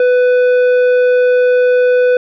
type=tone with tanh clipping; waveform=sine; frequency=497.6 Hz; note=B4; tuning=13 cents sharp; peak=-9 dBFS; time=0-2.17 s; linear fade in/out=2 ms; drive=9 dB; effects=none